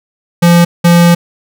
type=tone bursts at uneven times; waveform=square; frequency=172.1 Hz; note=F3; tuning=25 cents flat; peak=-4 dBFS; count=2; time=0.42-0.65 / 0.84-1.15 s; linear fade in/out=10 ms; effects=none